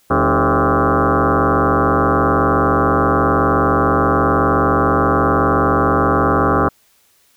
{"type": "tone with frequency modulation", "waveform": "sine", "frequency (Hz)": 440, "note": "A4", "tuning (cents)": 0, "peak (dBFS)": -11, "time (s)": [0.1, 6.69], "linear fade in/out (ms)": 10, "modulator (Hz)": 119, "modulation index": 7.8, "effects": ["white hiss -56 dBFS RMS until 7.36 s"]}